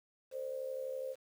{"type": "tone with amplitude modulation", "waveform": "sine", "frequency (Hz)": 523.3, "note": "C5", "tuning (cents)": 0, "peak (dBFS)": -34, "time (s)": [0.31, 1.16], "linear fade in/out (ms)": 50, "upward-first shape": "sine", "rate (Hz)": 72.1, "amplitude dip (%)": 70, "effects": ["10-bit"]}